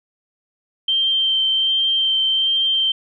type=tone with vibrato; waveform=sine; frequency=3136 Hz; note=G7; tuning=in tune; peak=-15 dBFS; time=0.88-2.92 s; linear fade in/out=5 ms; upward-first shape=sine; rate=1.3 Hz; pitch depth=11 cents each way; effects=none